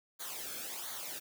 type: noise with flanger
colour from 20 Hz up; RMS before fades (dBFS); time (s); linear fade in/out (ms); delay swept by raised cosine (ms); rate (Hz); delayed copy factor
white; -42; 0.19-1.2; 20; 0.37 to 1.06; 1.4; -0.7
effects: none